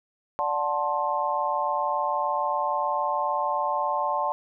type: chord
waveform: sine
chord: D dominant seventh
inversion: none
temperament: just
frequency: 587.3 / 734.2 / 881 / 1057.2 Hz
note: D5 / F#5 / A5 / C6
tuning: 0 / -14 / +2 / +18 cents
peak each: -30 / -31 / -27 / -28 dBFS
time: 0.39-4.32 s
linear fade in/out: 0 ms
effects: none